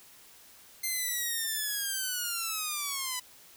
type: linear sweep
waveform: 5% pulse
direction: down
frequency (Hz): 2093 to 987.8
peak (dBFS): -20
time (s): 0.83-3.2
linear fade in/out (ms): 10
effects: white hiss -55 dBFS RMS until 3.56 s